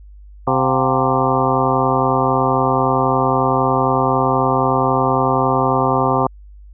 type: harmonic tone with a mistuned harmonic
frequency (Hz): 130.81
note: C3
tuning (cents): 0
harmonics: 1 / 2 / 3 / 4 / 5 / 6 / 7 / 8 / 9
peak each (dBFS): -22 / -22 / -22 / -22 / -22 / -22 / -22 / -22 / -22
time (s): 0.47-6.27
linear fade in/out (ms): 5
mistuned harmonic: 5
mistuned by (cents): +120
effects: added 50 Hz sine -37 dBFS peak until 6.73 s